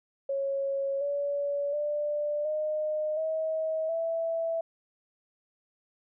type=tone with pitch steps; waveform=sine; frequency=550 / 570.4 / 591.5 / 613.4 / 636.2 / 659.8 Hz; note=C#5 / C#5 / D5 / D#5 / D#5 / E5; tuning=-14 / +49 / +12 / -25 / +38 / +1 cents; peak=-27 dBFS; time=0.29-4.61 s; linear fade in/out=5 ms; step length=720 ms; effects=none